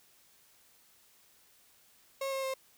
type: tone with pitch steps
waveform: 35% pulse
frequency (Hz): 543 / 536.5 / 530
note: C#5 / C5 / C5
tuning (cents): -36 / +43 / +22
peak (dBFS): -31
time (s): 2.21-2.54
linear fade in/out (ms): 5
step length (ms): 110
effects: white hiss -64 dBFS RMS until 2.77 s